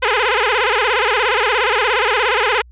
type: tone with vibrato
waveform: 10% pulse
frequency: 460 Hz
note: A#4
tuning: 23 cents flat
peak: -5 dBFS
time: 0.02-2.62 s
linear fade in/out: 10 ms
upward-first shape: sine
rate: 17 Hz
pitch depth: 210 cents each way
effects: added 60 Hz sine -40 dBFS peak until 2.71 s + resampled to 8000 Hz